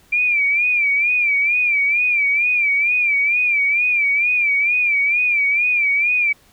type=tone with vibrato; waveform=sine; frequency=2361 Hz; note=D7; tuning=9 cents sharp; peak=-14 dBFS; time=0.12-6.33 s; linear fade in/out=10 ms; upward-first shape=sine; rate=2.2 Hz; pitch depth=92 cents each way; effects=pink hiss -53 dBFS RMS until 6.52 s